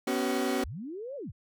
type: chord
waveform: 30% pulse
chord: B suspended second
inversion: none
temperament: equal with one note detuned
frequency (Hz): 246.9 / 277.2 / 378.6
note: B3 / C#4 / F#4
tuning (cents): 0 / 0 / +40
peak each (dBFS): -29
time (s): 0.07-0.64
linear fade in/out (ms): 5
type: linear two-way sweep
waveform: sine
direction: up then down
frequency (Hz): 31.27 to 587.3 to 44.8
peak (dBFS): -36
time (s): 0.63-1.32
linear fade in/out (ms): 20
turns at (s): 1.16
effects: none